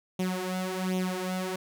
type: tone with flanger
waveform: sawtooth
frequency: 185 Hz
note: F#3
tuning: in tune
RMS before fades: -31 dBFS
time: 0.19-1.56 s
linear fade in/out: 5 ms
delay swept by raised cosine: 0.31 to 4.01 ms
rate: 1.3 Hz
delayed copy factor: +0.75
effects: none